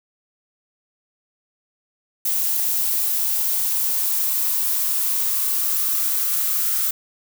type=noise with high-pass filter sweep; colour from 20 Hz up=violet; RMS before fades=-21 dBFS; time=2.25-6.91 s; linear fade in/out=5 ms; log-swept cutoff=730 to 1300 Hz; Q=5; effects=none